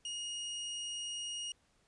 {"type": "tone", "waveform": "sawtooth", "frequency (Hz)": 2870, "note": "F7", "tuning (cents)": 47, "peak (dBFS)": -35, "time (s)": [0.05, 1.52], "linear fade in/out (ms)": 2, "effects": ["pink hiss -72 dBFS RMS until 1.87 s", "resampled to 22050 Hz"]}